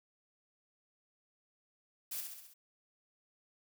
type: noise with echo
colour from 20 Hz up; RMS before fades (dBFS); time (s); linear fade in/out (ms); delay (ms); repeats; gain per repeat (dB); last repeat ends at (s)
blue; -40; 2.11-2.21; 10; 66; 5; -4; 2.54
effects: none